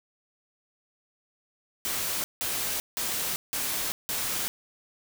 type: noise bursts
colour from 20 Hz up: white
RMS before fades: -30 dBFS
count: 5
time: 1.85-4.48 s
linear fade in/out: 0 ms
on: 390 ms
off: 170 ms
effects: none